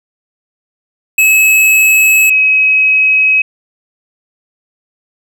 square / sine tone pair in turn, 2581 / 2548 Hz, E7 / D#7, -37 / +41 cents, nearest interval unison, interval 22 cents, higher first, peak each -6 dBFS, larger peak neither, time 1.18-2.3 / 2.3-3.42 s, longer neither, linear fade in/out 5 ms, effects none

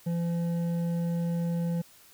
sine tone with hard clipping, 170 Hz, F3, 46 cents flat, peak -28 dBFS, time 0.06-1.82 s, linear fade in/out 10 ms, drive 7 dB, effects white hiss -56 dBFS RMS until 2.13 s

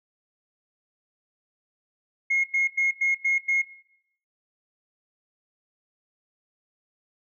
sine tone bursts, 2156 Hz, C#7, 49 cents flat, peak -19 dBFS, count 6, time 2.3-3.62 s, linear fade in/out 10 ms, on 140 ms, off 96 ms, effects noise-tail reverb RT60 0.7 s tail -17 dB re dry + tanh soft clip ceiling -16 dBFS

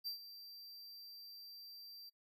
square tone with ADSR envelope, 4699 Hz, D8, in tune, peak -39 dBFS, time 0.04-2.1 s, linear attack 30 ms, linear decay 110 ms, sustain -13 dB, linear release 15 ms, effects noise-tail reverb RT60 0.1 s tail -21 dB re dry

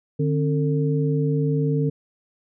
sine tone cluster, 149.6 / 270.4 / 449.1 Hz, D3 / C#4 / A4, +32 / -43 / +35 cents, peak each -20 / -26 / -26 dBFS, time 0.19-1.9 s, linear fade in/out 10 ms, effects none

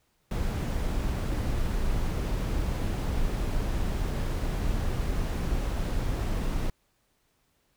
brown noise, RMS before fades -28 dBFS, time 0.31-6.7 s, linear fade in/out 2 ms, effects pink hiss -71 dBFS RMS until 7.76 s

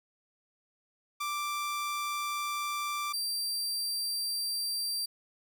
sawtooth tone pair in turn, 1176 / 4704 Hz, D6 / D8, +2 / +2 cents, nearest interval 2 octaves, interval 2400 cents, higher second, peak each -28 dBFS, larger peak neither, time 1.2-3.13 / 3.13-5.06 s, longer neither, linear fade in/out 10 ms, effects none

